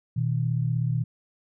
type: tone pair together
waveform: sine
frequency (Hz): 121.48 / 157.8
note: B2 / D#3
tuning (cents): -28 / +25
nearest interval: perfect fourth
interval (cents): 453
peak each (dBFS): -24 / -27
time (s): 0.16-1.04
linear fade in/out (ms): 10
effects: none